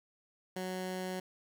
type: tone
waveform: 15% pulse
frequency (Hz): 185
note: F#3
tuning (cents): 0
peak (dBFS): -30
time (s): 0.56-1.2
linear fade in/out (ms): 5
effects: none